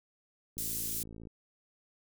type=click train; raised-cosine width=3 ms; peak=-35 dBFS; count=40; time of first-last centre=0.57-1.271 s; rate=55.6 Hz
type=high-pass noise; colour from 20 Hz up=pink; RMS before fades=-36 dBFS; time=0.58-1.03 s; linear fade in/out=0 ms; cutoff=8900 Hz; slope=12 dB/octave
effects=none